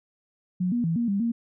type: tone with pitch steps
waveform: sine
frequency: 181.4 / 239.7 / 164.8 / 235.8 / 198.9 / 232.9 Hz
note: F#3 / A#3 / E3 / A#3 / G3 / A#3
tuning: -34 / +48 / 0 / +20 / +25 / -1 cents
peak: -22 dBFS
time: 0.6-1.32 s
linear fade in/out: 10 ms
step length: 120 ms
effects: none